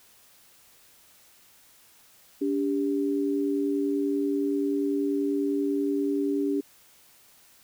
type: tone pair together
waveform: sine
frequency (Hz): 286.4 / 396.7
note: D4 / G4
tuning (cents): -43 / +21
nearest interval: tritone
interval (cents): 564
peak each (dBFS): -25 / -28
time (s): 2.41-6.61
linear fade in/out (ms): 10
effects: white hiss -57 dBFS RMS until 7.63 s